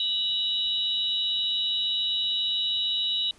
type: tone cluster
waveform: sine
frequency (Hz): 2959 / 3667 / 3874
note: F#7 / A#7 / B7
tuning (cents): -1 / -29 / -34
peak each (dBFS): -29 / -33 / -26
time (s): 0-3.31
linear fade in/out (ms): 2
effects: pink hiss -56 dBFS RMS until 3.38 s + resampled to 24000 Hz